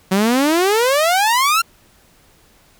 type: exponential sweep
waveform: sawtooth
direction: up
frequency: 184.1 to 1396.9 Hz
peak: -9 dBFS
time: 0.11-1.62 s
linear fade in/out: 10 ms
effects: pink hiss -52 dBFS RMS until 2.79 s